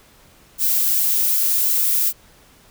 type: noise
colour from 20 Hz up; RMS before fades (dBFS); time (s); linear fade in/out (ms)
violet; -18; 0.58-2.13; 50
effects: pink hiss -51 dBFS RMS until 2.7 s